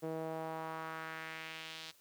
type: tone with band-pass filter sweep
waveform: sawtooth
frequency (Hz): 160.4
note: E3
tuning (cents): -47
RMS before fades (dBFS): -43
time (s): 0.02-1.92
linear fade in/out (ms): 20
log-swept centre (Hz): 460 to 4100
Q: 1.8
effects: white hiss -66 dBFS RMS until 2 s